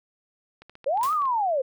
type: clicks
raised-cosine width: 0.3 ms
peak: -30 dBFS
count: 10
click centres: 0.62 / 0.696 / 0.754 / 0.843 / 0.974 / 1.013 / 1.054 / 1.128 / 1.22 / 1.255 s
type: linear two-way sweep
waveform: sine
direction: up then down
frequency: 500 to 1279 to 500 Hz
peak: -21 dBFS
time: 0.86-1.62 s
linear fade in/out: 10 ms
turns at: 1.13 s
type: noise with exponential decay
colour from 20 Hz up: white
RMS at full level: -32 dBFS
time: 1.03-1.25 s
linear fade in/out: 1 ms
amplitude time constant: 47 ms
effects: none